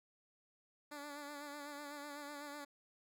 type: tone with vibrato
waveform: 10% pulse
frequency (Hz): 290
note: D4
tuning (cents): -22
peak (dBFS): -38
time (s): 0.91-2.65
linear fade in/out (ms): 10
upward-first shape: sine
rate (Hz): 8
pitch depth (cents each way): 41
effects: none